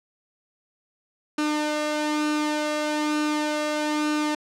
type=tone with flanger; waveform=sawtooth; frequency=301.5 Hz; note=D4; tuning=46 cents sharp; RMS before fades=-25 dBFS; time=1.38-4.35 s; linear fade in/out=5 ms; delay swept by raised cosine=0.73 to 1.53 ms; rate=1.1 Hz; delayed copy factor=+0.5; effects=low-pass 8000 Hz 12 dB/octave